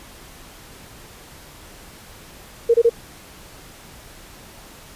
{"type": "tone bursts", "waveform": "sine", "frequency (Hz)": 466.2, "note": "A#4", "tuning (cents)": 0, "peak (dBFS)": -10, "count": 3, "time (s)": [2.69, 2.896], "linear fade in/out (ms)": 10, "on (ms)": 52, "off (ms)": 25, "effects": ["pink hiss -43 dBFS RMS until 4.95 s", "resampled to 32000 Hz"]}